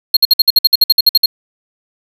square tone bursts, 4253 Hz, C8, 27 cents sharp, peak -4 dBFS, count 14, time 0.14-1.26 s, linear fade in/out 5 ms, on 28 ms, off 56 ms, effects none

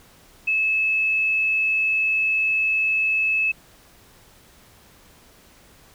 sine tone, 2600 Hz, E7, 24 cents flat, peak -18 dBFS, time 0.47-3.52 s, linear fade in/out 10 ms, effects pink hiss -52 dBFS RMS until 5.94 s

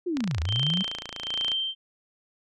sine linear two-way sweep, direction down then up, 372.6 to 72.7 to 196.1 Hz, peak -25 dBFS, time 0.06-0.83 s, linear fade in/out 10 ms, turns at 0.4 s
click train, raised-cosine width 0.2 ms, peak -16 dBFS, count 39, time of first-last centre 0.17-1.518 s, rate 28.2 Hz
sine tone with tremolo, 3136 Hz, G7, in tune, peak -24 dBFS, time 0.46-1.75 s, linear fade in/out 50 ms, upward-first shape sine, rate 1.2 Hz, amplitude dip 90%
effects none

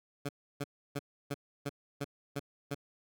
15% pulse tone bursts, 142.3 Hz, C#3, 46 cents sharp, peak -27 dBFS, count 8, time 0.25-2.748 s, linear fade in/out 10 ms, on 41 ms, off 310 ms, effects none

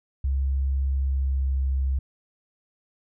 sine tone with pitch glide, 67.6 to 66.78 Hz, C#2 to C2, -43 to +36 cents, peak -21 dBFS, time 0.24-1.99 s, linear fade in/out 5 ms, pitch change -21 cents, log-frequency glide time 0.91-1.61 s, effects none

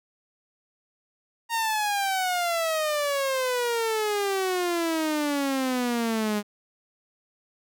sawtooth exponential sweep, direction down, 932.3 to 204.8 Hz, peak -20 dBFS, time 1.49-6.43 s, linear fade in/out 50 ms, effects none

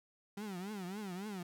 35% pulse tone with vibrato, 194.7 Hz, G3, 12 cents flat, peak -39 dBFS, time 0.37-1.43 s, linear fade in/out 5 ms, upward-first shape triangle, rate 3.6 Hz, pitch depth 210 cents each way, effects none

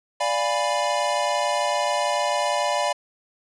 square chord, D diminished seventh, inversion none, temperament equal with one note detuned, 587.3 / 698.5 / 825.3 / 987.8 Hz, D5 / F5 / Ab5 / Cb6, 0 / 0 / -11 / 0 cents, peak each -26 / -28 / -29 / -27 dBFS, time 0.2-2.93 s, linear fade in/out 10 ms, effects resampled to 22050 Hz

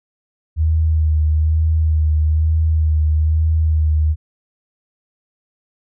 sine tone with vibrato, 78.3 Hz, D#2, 11 cents sharp, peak -12 dBFS, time 0.56-4.16 s, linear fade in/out 50 ms, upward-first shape sine, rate 1.1 Hz, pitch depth 29 cents each way, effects none

